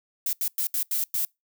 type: noise bursts at uneven times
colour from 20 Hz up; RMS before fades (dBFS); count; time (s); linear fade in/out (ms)
violet; -26; 6; 0.26-0.33 / 0.41-0.48 / 0.58-0.67 / 0.74-0.83 / 0.91-1.04 / 1.14-1.25; 2
effects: noise-tail reverb RT60 0.2 s tail -26 dB re dry